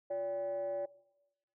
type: tone with frequency modulation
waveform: sine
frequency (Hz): 573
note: D5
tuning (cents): -43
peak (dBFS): -32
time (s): 0.1-0.86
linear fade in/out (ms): 10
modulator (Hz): 220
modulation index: 0.42
effects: noise-tail reverb RT60 0.9 s tail -21 dB re dry + tanh soft clip ceiling -30 dBFS